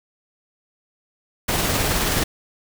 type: noise with tremolo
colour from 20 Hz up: pink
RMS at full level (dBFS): -20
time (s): 1.48-2.24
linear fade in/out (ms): 10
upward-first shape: sine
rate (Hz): 19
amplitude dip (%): 25
effects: none